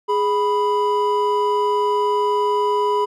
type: tone pair together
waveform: triangle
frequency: 415.3 / 987.8 Hz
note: G#4 / B5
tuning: 0 / 0 cents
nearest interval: octave + minor third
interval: 1500 cents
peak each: -17 dBFS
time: 0.08-3.06 s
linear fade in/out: 20 ms
effects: none